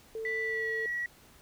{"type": "tone", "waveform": "sine", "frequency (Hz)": 445, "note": "A4", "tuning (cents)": 20, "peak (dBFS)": -34, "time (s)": [0.15, 0.86], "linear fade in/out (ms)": 2}
{"type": "tone with pitch glide", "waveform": "sine", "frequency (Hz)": [1975.5, 1924.8], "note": ["B6", "B6"], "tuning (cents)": [0, -45], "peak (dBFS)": -30, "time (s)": [0.25, 1.06], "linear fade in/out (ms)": 2, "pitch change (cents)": -45, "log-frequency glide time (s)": [0.42, 0.7]}
{"effects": ["tanh soft clip ceiling -24 dBFS", "pink hiss -58 dBFS RMS until 1.41 s"]}